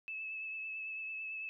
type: tone with vibrato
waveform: sine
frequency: 2608 Hz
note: E7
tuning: 19 cents flat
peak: -39 dBFS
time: 0.08-1.49 s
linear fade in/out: 0 ms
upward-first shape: triangle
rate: 9 Hz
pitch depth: 25 cents each way
effects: none